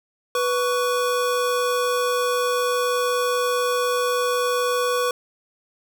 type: tone pair together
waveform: square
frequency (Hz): 492.8 / 1123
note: B4 / C#6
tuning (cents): -4 / +22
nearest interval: octave + major second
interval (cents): 1426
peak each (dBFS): -22 / -25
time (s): 0.35-5.11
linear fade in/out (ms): 2
effects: none